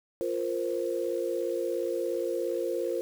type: chord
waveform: sine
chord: F suspended fourth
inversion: none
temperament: equal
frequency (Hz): 349.2 / 466.2 / 523.3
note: F4 / Bb4 / C5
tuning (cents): 0 / 0 / 0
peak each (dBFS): -32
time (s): 0.21-3.01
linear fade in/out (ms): 0
effects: 8-bit